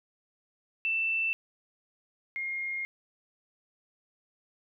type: tone pair in turn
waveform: sine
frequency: 2665 / 2134 Hz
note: E7 / C7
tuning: +18 / +34 cents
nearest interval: major third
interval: 384 cents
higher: first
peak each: -26 / -31 dBFS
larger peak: first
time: 0.85-1.33 / 2.36-2.85 s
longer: second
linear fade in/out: 0 ms
effects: none